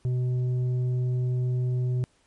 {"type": "tone with tanh clipping", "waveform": "triangle", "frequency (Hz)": 125.3, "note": "B2", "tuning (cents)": 25, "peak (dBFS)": -24, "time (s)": [0.05, 2.04], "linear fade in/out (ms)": 0, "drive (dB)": 10, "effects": ["pink hiss -65 dBFS RMS until 2.26 s", "MP3 48 kbps"]}